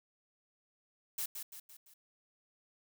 blue noise with echo, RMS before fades -37 dBFS, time 1.18-1.26 s, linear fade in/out 5 ms, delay 170 ms, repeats 4, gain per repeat -6 dB, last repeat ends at 1.94 s, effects none

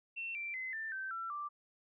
sine tone with pitch steps, 2700 / 2350 / 2046 / 1781.3 / 1550.7 / 1350 / 1175.2 Hz, E7 / D7 / C7 / A6 / G6 / E6 / D6, +41 / +1 / -39 / +21 / -19 / +41 / +1 cents, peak -38 dBFS, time 0.16-1.49 s, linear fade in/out 20 ms, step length 190 ms, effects none

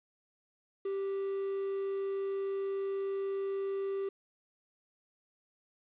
triangle tone, 391.7 Hz, G4, 1 cent flat, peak -30 dBFS, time 0.85-4.09 s, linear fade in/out 5 ms, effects resampled to 8000 Hz + 10-bit

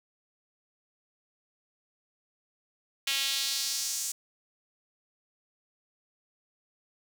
sawtooth tone with high-pass filter sweep, 273.7 Hz, C#4, 22 cents flat, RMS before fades -31 dBFS, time 3.07-4.12 s, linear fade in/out 5 ms, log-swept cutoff 2900 to 7100 Hz, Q 2, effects none

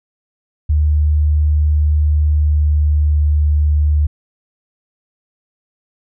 sine tone with pitch glide, 75.3 to 74.69 Hz, D2 to D2, +44 to +30 cents, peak -10 dBFS, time 0.69-4.07 s, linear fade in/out 10 ms, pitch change -14 cents, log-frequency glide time 2.17-3.2 s, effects none

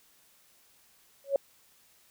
sine tone with exponential growth, 554.4 Hz, C#5, in tune, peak -18 dBFS, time 1.24-1.36 s, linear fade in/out 2 ms, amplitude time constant 26 ms, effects white hiss -63 dBFS RMS until 2.1 s

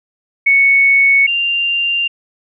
sine tone pair in turn, 2216 / 2786 Hz, C#7 / F7, -1 / -5 cents, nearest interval major third, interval 396 cents, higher second, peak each -7 / -13 dBFS, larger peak first, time 0.46-1.27 / 1.27-2.08 s, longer neither, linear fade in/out 10 ms, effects none

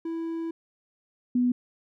triangle / sine tone pair in turn, 329.6 / 246.7 Hz, E4 / B3, 0 / -2 cents, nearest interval perfect fourth, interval 502 cents, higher first, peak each -27 / -20 dBFS, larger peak second, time 0.05-0.51 / 1.35-1.52 s, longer first, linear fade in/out 5 ms, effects none

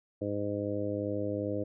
harmonic tone, 102.5 Hz, G#2, 22 cents flat, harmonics 1 / 2 / 3 / 4 / 5 / 6, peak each -38 / -41 / -35 / -40 / -35 / -40 dBFS, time 0.21-1.64 s, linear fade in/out 10 ms, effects none

